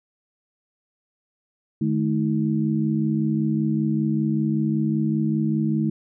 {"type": "tone cluster", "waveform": "sine", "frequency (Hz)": [149.9, 215.1, 319.6], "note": ["D3", "A3", "D#4"], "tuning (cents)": [36, -39, 47], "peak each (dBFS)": [-24, -22, -26], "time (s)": [1.81, 5.9], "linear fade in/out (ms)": 5, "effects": []}